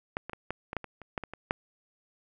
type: clicks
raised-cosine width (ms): 0.5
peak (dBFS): -15 / -23 / -23 / -17 / -21 / -15 / -25 / -30 / -16 / -22 / -25 / -11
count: 12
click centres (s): 0.169 / 0.296 / 0.333 / 0.506 / 0.731 / 0.767 / 0.843 / 1.017 / 1.178 / 1.237 / 1.336 / 1.509
effects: none